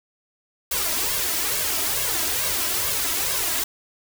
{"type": "noise with flanger", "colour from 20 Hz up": "white", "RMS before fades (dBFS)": -24, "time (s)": [0.71, 3.64], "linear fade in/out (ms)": 5, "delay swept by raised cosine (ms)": [1.8, 3.1], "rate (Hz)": 2.3, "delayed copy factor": 0.75, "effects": []}